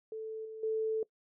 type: tone with level steps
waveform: sine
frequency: 440 Hz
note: A4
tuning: in tune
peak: -37 / -41 / -29 dBFS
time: 0.12-1.03 s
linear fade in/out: 2 ms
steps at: 0.45 / 0.63 s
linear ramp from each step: 5 ms
effects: noise-tail reverb RT60 0.1 s tail -22 dB re dry